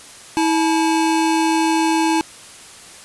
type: tone pair together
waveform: square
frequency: 323.3 / 863 Hz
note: E4 / A5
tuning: -34 / -34 cents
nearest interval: octave + perfect fourth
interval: 1700 cents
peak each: -17 / -20 dBFS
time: 0.37-2.21 s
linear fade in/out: 0 ms
effects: white hiss -40 dBFS RMS until 3.04 s + resampled to 24000 Hz